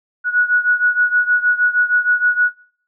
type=beating tone pair; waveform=sine; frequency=1462 / 1468.4 Hz; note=F#6 / F#6; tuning=-21 / -14 cents; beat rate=6.4 Hz; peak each=-15 / -17 dBFS; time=0.24-2.52 s; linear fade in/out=50 ms; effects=noise-tail reverb RT60 0.5 s tail -20 dB re dry